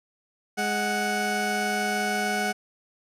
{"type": "tone pair together", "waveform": "20% pulse", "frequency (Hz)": [207.7, 740.2], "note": ["G#3", "F#5"], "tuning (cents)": [0, 0], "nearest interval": "octave + minor seventh", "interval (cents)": 2200, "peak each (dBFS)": [-24, -21], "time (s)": [0.57, 2.53], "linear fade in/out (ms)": 20, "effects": ["low-pass 12000 Hz 12 dB/octave"]}